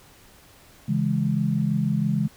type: chord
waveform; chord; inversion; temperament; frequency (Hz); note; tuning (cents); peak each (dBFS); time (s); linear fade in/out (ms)
sine; C# minor; none; equal; 138.59 / 164.81 / 207.7; C#3 / E3 / G#3; 0 / 0 / 0; -25 / -25 / -24; 0.88-2.28; 10
effects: pink hiss -52 dBFS RMS until 2.36 s